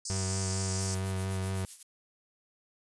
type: band-pass noise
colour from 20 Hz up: white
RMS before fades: -38 dBFS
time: 0.05-0.95 s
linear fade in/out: 5 ms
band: 4600 to 9000 Hz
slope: 96 dB/octave
type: tone with vibrato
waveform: 35% pulse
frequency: 95 Hz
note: F#2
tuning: 46 cents sharp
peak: -29 dBFS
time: 0.1-1.65 s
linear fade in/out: 0 ms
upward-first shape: sine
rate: 4.4 Hz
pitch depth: 15 cents each way
type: noise with tremolo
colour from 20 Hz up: violet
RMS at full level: -39 dBFS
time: 0.8-1.83 s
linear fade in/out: 5 ms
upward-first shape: sine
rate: 7.9 Hz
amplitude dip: 70%
effects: resampled to 24000 Hz